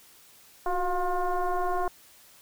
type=tone with frequency modulation; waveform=sine; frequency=349.2 Hz; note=F4; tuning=in tune; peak=-24 dBFS; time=0.66-1.88 s; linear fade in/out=2 ms; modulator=359 Hz; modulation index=2.2; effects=white hiss -55 dBFS RMS until 2.41 s